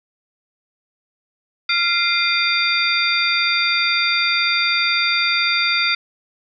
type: tone cluster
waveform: sine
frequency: 1384 / 2085 / 2417 / 3621 / 4702 Hz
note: F6 / C7 / D7 / A7 / D8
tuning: -16 / -7 / +49 / +49 / +1 cents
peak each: -22 dBFS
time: 1.69-5.95 s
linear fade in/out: 5 ms
effects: none